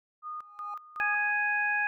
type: tone with tremolo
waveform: sine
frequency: 1228 Hz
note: D#6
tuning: 23 cents flat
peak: -35 dBFS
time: 0.22-1.33 s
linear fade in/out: 50 ms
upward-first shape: square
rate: 2.7 Hz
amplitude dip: 80%
type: tone with exponential growth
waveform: triangle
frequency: 826 Hz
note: G#5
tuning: 10 cents flat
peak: -37 dBFS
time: 0.38-0.74 s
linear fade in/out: 1 ms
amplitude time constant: 78 ms
type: harmonic tone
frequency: 830.6 Hz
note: G#5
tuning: in tune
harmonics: 1 / 2 / 3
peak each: -33 / -27 / -32 dBFS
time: 1-1.87 s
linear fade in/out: 0 ms
effects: none